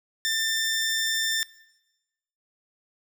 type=tone; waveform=15% pulse; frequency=1788 Hz; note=A6; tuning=27 cents sharp; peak=-17 dBFS; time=0.25-1.43 s; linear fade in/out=0 ms; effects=noise-tail reverb RT60 1.0 s tail -20 dB re dry